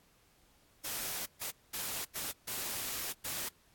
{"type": "noise bursts at uneven times", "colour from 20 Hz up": "white", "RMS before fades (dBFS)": -38, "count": 6, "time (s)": [[0.84, 1.26], [1.41, 1.51], [1.73, 2.05], [2.15, 2.32], [2.47, 3.13], [3.24, 3.49]], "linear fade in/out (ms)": 10, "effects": ["pink hiss -67 dBFS RMS until 3.74 s", "AAC 64 kbps"]}